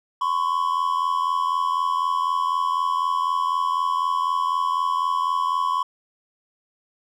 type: tone pair together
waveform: triangle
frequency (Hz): 1016 / 1100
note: B5 / C#6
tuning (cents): +49 / -14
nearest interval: minor second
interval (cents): 137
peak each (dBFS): -21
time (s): 0.21-5.83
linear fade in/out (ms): 5
effects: none